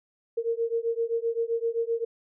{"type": "beating tone pair", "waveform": "sine", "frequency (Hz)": [457.7, 465.4], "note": ["A#4", "A#4"], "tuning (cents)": [-32, -3], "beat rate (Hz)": 7.7, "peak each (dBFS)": -28, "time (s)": [0.37, 2.05], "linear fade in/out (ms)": 10, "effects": []}